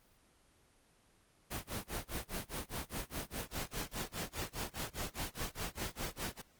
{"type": "noise with tremolo", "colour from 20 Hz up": "pink", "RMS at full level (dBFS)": -38, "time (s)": [1.5, 6.42], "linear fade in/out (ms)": 20, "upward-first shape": "sine", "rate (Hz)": 4.9, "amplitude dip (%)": 100, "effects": ["pink hiss -68 dBFS RMS until 6.59 s", "Opus 24 kbps"]}